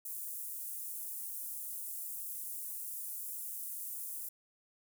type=high-pass noise; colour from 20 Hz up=pink; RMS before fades=-42 dBFS; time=0.05-4.29 s; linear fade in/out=5 ms; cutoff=9900 Hz; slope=24 dB/octave; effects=none